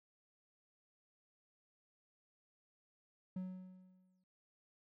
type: tone with exponential decay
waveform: triangle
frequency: 185 Hz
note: F#3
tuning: in tune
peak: -36 dBFS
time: 3.36-4.24 s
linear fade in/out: 5 ms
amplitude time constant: 190 ms
effects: none